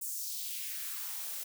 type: noise with high-pass filter sweep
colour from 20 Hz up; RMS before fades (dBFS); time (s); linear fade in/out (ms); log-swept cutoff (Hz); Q
blue; -39; 0.01-1.44; 10; 8400 to 430; 1.9
effects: none